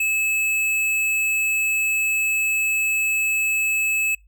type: tone with hard clipping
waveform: triangle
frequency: 2600 Hz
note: E7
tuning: 24 cents flat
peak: -20 dBFS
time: 0-4.15 s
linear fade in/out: 5 ms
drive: 18 dB
effects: noise-tail reverb RT60 0.2 s tail -25 dB re dry + added 50 Hz sine -50 dBFS peak until 4.27 s